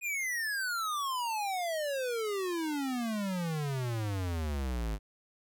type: exponential sweep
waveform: square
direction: down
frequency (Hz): 2489 to 50.7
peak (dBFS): -32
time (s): 0.01-4.99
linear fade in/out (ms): 50
effects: none